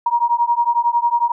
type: beating tone pair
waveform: sine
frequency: 942 / 953 Hz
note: A#5 / A#5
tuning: +18 / +38 cents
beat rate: 11 Hz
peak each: -17 dBFS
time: 0.06-1.32 s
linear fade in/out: 5 ms
effects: none